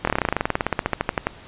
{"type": "slowing click train", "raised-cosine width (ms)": 0.5, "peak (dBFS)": -4, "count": 25, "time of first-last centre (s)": [0.05, 1.27], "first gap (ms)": 24, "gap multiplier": 1.06, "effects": ["pink hiss -44 dBFS RMS until 1.47 s", "resampled to 8000 Hz"]}